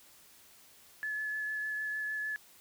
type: tone with vibrato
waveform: sine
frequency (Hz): 1717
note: A6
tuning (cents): -43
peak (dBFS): -33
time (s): 1.03-2.36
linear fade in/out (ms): 0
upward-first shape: sine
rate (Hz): 6.6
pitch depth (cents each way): 11
effects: white hiss -59 dBFS RMS until 2.6 s